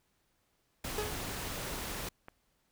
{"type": "noise", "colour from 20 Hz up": "pink", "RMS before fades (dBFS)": -39, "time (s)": [0.84, 2.09], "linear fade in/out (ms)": 5}
{"type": "tone with exponential decay", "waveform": "40% pulse", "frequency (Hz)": 421.6, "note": "G#4", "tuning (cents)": 26, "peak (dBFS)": -30, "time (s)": [0.98, 1.29], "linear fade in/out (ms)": 2, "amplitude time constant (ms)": 66}
{"type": "clicks", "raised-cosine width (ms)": 0.5, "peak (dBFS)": -31, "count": 2, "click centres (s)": [1.684, 2.284]}
{"effects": ["pink hiss -75 dBFS RMS until 2.71 s"]}